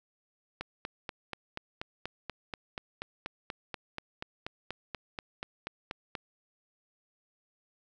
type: click train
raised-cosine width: 0.3 ms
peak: -20 dBFS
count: 24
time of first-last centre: 0.61-6.152 s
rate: 4.15 Hz
effects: none